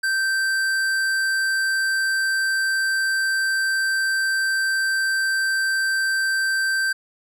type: tone with hard clipping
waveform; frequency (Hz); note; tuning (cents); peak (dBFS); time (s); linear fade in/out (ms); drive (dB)
sine; 1561; G6; -8; -21; 0.03-6.93; 10; 13
effects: none